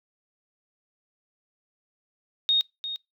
sine tone with echo, 3718 Hz, A#7, 5 cents flat, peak -18 dBFS, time 2.49-2.61 s, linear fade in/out 0 ms, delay 350 ms, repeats 1, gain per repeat -11 dB, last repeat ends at 2.96 s, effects noise-tail reverb RT60 0.2 s tail -25 dB re dry

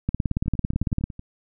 two click trains, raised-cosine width 5 ms, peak -23 / -10 dBFS, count 9 / 18, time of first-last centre 0.46-1.194 / 0.09-1.04 s, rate 10.9 / 17.9 Hz, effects none

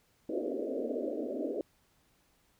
pink band-pass noise, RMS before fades -35 dBFS, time 0.29-1.61 s, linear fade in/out 2 ms, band 240 to 630 Hz, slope 96 dB/octave, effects pink hiss -70 dBFS RMS until 2.59 s

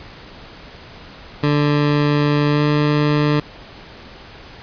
20% pulse tone with pitch glide, 146.83 to 148.45 Hz, D3 to D3, 0 to +19 cents, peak -9 dBFS, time 1.43-3.4 s, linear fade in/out 5 ms, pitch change +19 cents, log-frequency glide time 2.48-2.64 s, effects pink hiss -39 dBFS RMS until 4.62 s + resampled to 11025 Hz

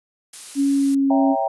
blue noise, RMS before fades -34 dBFS, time 0.33-0.95 s, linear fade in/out 5 ms
sine tone with pitch glide, 278.1 to 273.6 Hz, C#4 to C#4, +6 to -23 cents, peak -15 dBFS, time 0.55-1.36 s, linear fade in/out 50 ms, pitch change -29 cents, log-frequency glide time 0.72-1.07 s
sine chord, C# diminished seventh, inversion none, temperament equal, 554.4 / 659.3 / 784 / 932.3 Hz, C#5 / E5 / G5 / Bb5, 0 / 0 / 0 / 0 cents, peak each -26 / -23 / -22 / -28 dBFS, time 1.1-1.48 s, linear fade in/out 5 ms
effects resampled to 24000 Hz

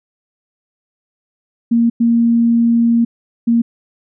sine tone bursts at uneven times, 233.1 Hz, A#3, in tune, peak -9 dBFS, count 3, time 1.71-1.9 / 2-3.05 / 3.47-3.62 s, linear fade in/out 10 ms, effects none

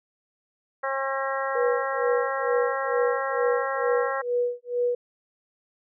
harmonic tone, 270 Hz, C#4, 45 cents flat, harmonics 2 / 3 / 4 / 5 / 6 / 7, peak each -29 / -33 / -31 / -33 / -35 / -35 dBFS, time 0.83-4.22 s, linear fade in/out 10 ms
sine tone with tremolo, 486.7 Hz, B4, 25 cents flat, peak -20 dBFS, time 1.55-4.95 s, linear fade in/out 5 ms, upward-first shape sine, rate 2.2 Hz, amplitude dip 100%
effects none

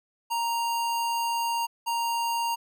square tone pair in turn, 932.3 / 932.3 Hz, A#5 / A#5, 0 / 0 cents, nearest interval unison, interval 0 cents, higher neither, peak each -26 / -26 dBFS, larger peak neither, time 0.3-1.67 / 1.86-2.56 s, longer first, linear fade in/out 20 ms, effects none

